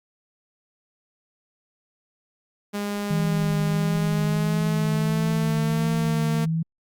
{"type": "tone with pitch glide", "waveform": "sawtooth", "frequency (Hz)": [204.2, 227.9], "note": ["G#3", "A#3"], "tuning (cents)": [-29, -39], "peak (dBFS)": -22, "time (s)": [2.73, 6.46], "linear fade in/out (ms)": 20, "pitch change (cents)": 190, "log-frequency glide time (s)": [3.86, 5.88]}
{"type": "tone with vibrato", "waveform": "sine", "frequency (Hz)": 160, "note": "D#3", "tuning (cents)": 49, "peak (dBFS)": -21, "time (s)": [3.1, 6.63], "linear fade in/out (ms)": 10, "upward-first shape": "triangle", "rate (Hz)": 1.5, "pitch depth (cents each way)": 41}
{"effects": ["Opus 48 kbps"]}